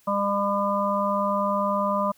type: harmonic tone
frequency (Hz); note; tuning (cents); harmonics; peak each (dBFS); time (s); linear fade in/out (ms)
201.1; G3; +44; 1 / 3 / 5 / 6; -28 / -26 / -26 / -28; 0.07-2.12; 10
effects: white hiss -60 dBFS RMS until 2.17 s